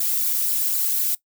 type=noise with flanger; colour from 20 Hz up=violet; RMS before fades=-22 dBFS; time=0-1.15 s; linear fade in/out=5 ms; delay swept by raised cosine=0.32 to 2.62 ms; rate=4 Hz; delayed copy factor=-0.75; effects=noise-tail reverb RT60 0.1 s tail -19 dB re dry